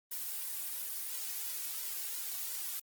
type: noise with flanger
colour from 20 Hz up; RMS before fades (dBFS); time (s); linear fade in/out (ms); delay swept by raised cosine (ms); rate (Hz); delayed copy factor
blue; -39; 0.11-2.8; 10; 2 to 2.73; 2.9; +0.65
effects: Opus 24 kbps